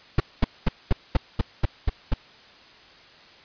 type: noise bursts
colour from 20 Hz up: brown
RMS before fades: -17 dBFS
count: 9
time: 0.18-2.138 s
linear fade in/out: 5 ms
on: 22 ms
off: 220 ms
effects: white hiss -50 dBFS RMS until 3.44 s + resampled to 11025 Hz

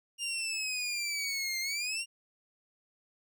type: exponential two-way sweep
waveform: 20% pulse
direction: down then up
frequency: 2820 to 2093 to 2820 Hz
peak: -27 dBFS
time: 0.18-2.06 s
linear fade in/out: 50 ms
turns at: 1.6 s
effects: none

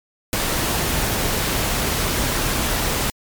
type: noise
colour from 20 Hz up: pink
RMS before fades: -21 dBFS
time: 0.33-3.1 s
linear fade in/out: 0 ms
effects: MP3 96 kbps

